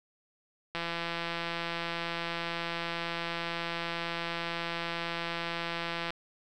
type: click train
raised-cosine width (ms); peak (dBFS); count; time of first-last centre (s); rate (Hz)
0.3; -18; 906; 0.75-6.105; 169
effects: none